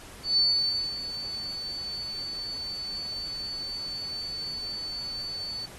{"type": "tone with ADSR envelope", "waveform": "sine", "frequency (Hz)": 4498, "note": "C#8", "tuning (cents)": 24, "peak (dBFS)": -19, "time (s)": [0.23, 5.66], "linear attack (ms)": 140, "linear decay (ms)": 580, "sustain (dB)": -13, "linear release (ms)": 7, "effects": ["pink hiss -47 dBFS RMS until 5.78 s", "AAC 32 kbps"]}